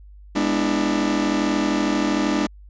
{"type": "chord", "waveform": "40% pulse", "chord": "E dominant seventh", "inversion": "first", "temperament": "just", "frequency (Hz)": [206, 247.2, 296.7, 329.6], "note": ["G#3", "B3", "D4", "E4"], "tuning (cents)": [-14, 2, 18, 0], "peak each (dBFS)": [-24, -26, -21, -26], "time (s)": [0.35, 2.47], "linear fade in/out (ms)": 10, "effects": ["added 50 Hz sine -41 dBFS peak until 2.69 s", "resampled to 16000 Hz"]}